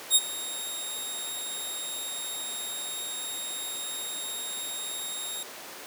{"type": "tone with ADSR envelope", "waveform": "15% pulse", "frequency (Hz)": 3729, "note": "A#7", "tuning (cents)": 0, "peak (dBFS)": -8, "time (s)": [0.1, 5.43], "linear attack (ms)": 57, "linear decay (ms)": 39, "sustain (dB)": -18, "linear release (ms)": 3, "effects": ["pink hiss -41 dBFS RMS until 5.86 s", "high-pass 400 Hz 12 dB/octave"]}